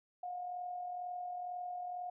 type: tone with amplitude modulation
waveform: sine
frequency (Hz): 718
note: F5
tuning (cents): +48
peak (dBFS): -37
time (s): 0.23-2.1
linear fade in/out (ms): 5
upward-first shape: sine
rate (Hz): 42.1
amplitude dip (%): 40
effects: none